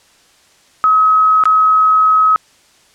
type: tone with dropouts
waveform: sine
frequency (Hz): 1276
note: D#6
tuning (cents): +43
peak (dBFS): -7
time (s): 0.84-2.36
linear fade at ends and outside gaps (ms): 0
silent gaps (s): 1.438-1.455
effects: white hiss -50 dBFS RMS until 2.94 s + low-pass 8000 Hz 12 dB/octave